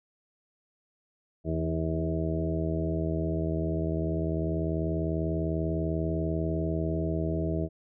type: harmonic tone with a mistuned harmonic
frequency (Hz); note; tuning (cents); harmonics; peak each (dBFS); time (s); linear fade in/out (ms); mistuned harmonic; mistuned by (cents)
80.2; E2; -47; 1 / 2 / 3 / 4 / 5 / 6 / 7 / 8; -32 / -31 / -43 / -33 / -36 / -42 / -45 / -36; 1.44-7.69; 50; 2; +26
effects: none